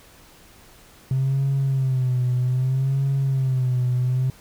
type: tone with vibrato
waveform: triangle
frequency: 130.81 Hz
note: C3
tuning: in tune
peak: -15 dBFS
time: 1.11-4.3 s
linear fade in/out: 2 ms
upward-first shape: sine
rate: 0.63 Hz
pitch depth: 82 cents each way
effects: tanh soft clip ceiling -15 dBFS + pink hiss -50 dBFS RMS until 4.4 s